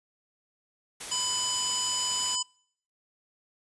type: noise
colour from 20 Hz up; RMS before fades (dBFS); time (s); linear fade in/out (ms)
white; -38; 1-2.36; 10
type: harmonic tone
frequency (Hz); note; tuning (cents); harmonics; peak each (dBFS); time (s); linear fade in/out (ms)
1000; B5; +21; 1 / 3 / 5 / 7 / 8; -38 / -33 / -32 / -31 / -38; 1.11-2.43; 10
effects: noise-tail reverb RT60 0.6 s tail -26 dB re dry + resampled to 24000 Hz